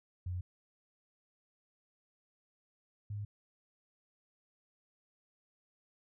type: tone pair in turn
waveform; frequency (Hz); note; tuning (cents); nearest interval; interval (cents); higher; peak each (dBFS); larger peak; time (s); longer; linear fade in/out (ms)
sine; 89.9 / 103.31; F#2 / G#2; -49 / -9; major second; 240; second; -35 / -37; first; 0.26-0.41 / 3.1-3.25; neither; 5
effects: none